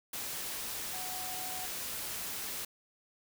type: tone in noise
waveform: sine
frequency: 740 Hz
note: F#5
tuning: in tune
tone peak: -44 dBFS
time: 0.93-1.66 s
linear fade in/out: 5 ms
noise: white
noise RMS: -39 dBFS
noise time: 0.13-2.65 s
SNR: -8 dB
effects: none